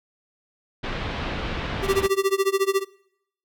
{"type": "low-pass noise", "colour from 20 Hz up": "pink", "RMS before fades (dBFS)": -29, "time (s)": [0.83, 2.07], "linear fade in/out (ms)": 10, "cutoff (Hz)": 3700, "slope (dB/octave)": 24}
{"type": "tone with tremolo", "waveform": "square", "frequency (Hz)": 390, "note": "G4", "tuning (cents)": -9, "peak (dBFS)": -17, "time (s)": [1.82, 2.85], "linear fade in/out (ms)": 50, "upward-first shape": "sine", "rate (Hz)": 14, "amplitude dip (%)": 95}
{"effects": ["noise-tail reverb RT60 0.8 s tail -24 dB re dry"]}